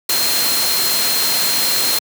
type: tone in noise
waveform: sine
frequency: 4186 Hz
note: C8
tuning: in tune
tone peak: -19 dBFS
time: 0.09-1.99 s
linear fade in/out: 5 ms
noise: white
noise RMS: -18 dBFS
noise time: 0.09-1.99 s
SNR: -4 dB
effects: high-pass 150 Hz 12 dB/octave